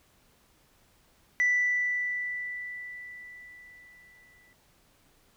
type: tone with exponential decay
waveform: sine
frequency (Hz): 1975.5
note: B6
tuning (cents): 0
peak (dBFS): -19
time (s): 1.4-4.53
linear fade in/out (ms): 0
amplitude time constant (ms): 680
effects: tanh soft clip ceiling -19 dBFS + pink hiss -64 dBFS RMS until 5.36 s